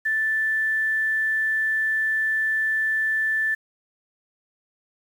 sine tone with quantisation, 1760 Hz, A6, in tune, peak -20 dBFS, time 0.05-3.55 s, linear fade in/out 10 ms, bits 8, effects none

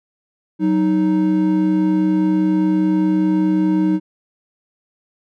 triangle tone pair together, 186.3 / 311.4 Hz, F#3 / D#4, +12 / +2 cents, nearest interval major sixth, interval 890 cents, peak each -16 / -13 dBFS, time 0.59-4 s, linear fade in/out 50 ms, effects none

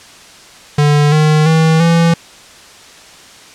square tone with pitch steps, 147.1 / 153.61 / 160.41 / 167.52 Hz, D3 / D#3 / E3 / E3, +3 / -22 / -47 / +28 cents, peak -8 dBFS, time 0.78-2.14 s, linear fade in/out 5 ms, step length 340 ms, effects white hiss -38 dBFS RMS until 3.54 s + low-pass 7000 Hz 12 dB/octave

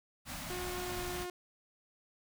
pink band-stop noise, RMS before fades -42 dBFS, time 0.25-1.27 s, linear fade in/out 50 ms, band 310 to 550 Hz, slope 96 dB/octave
sawtooth tone with pitch glide, 360.4 to 357.9 Hz, F#4 to F4, -45 to +42 cents, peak -35 dBFS, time 0.5-1.3 s, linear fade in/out 2 ms, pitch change -13 cents, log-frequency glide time 0.85-0.95 s
effects none

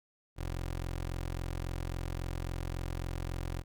20% pulse tone, 43.65 Hz, F1, in tune, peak -30 dBFS, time 0.36-3.64 s, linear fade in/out 50 ms, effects none

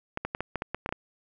clicks, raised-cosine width 0.5 ms, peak -15 dBFS, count 10, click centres 0.174 / 0.25 / 0.349 / 0.406 / 0.557 / 0.621 / 0.746 / 0.861 / 0.891 / 0.925 s, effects none

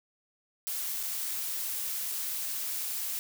blue noise with dropouts, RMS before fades -34 dBFS, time 0.67-3.19 s, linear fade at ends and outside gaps 0 ms, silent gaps 1.03-1.034 s, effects none

